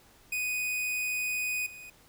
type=tone with level steps; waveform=45% pulse; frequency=2489 Hz; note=D#7; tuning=in tune; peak=-29 / -44 dBFS; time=0.32-1.9 s; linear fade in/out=5 ms; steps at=1.66 s; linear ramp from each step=5 ms; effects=pink hiss -59 dBFS RMS until 2.08 s